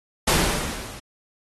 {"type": "noise with level ramp", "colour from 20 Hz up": "pink", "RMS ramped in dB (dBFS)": [-17, -41], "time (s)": [0.27, 1], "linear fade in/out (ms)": 10, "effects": ["AAC 32 kbps"]}